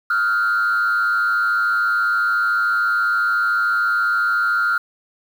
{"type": "tone with frequency modulation", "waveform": "sine", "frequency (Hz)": 1400, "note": "F6", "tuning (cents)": 4, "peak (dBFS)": -14, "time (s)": [0.1, 4.78], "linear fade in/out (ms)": 5, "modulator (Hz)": 107, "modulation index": 0.75, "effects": ["tanh soft clip ceiling -13 dBFS", "7-bit"]}